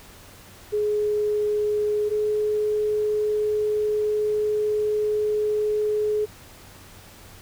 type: tone pair in turn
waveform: sine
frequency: 419.8 / 423.5 Hz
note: G#4 / G#4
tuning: +19 / +34 cents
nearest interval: unison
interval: 15 cents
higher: second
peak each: -20 dBFS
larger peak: neither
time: 0.72-2.1 / 2.1-6.26 s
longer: second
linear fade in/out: 20 ms
effects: added 94 Hz sine -52 dBFS peak until 7.41 s + pink hiss -47 dBFS RMS until 7.41 s

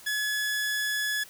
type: tone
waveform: sawtooth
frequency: 1700 Hz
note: G#6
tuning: 40 cents sharp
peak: -23 dBFS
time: 0.06-1.24 s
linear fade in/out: 10 ms
effects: white hiss -50 dBFS RMS until 1.29 s

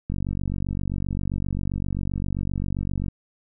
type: click train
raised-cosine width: 5 ms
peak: -15 dBFS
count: 143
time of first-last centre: 0.1-3.083 s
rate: 47.6 Hz
effects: none

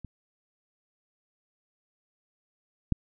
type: clicks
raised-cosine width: 5 ms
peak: -27 / -11 dBFS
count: 2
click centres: 0.047 / 2.923 s
effects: none

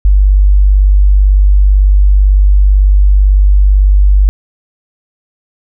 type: tone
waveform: sine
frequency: 49 Hz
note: G1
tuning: in tune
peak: -3 dBFS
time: 0.05-4.29 s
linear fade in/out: 0 ms
effects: none

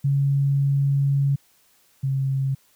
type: tone pair in turn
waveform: sine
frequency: 139.4 / 135.12 Hz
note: C#3 / C#3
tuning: +10 / -44 cents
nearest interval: minor second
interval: 54 cents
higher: first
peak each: -17 / -20 dBFS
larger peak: first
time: 0.04-1.36 / 2.03-2.55 s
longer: first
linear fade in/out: 10 ms
effects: white hiss -60 dBFS RMS until 2.75 s

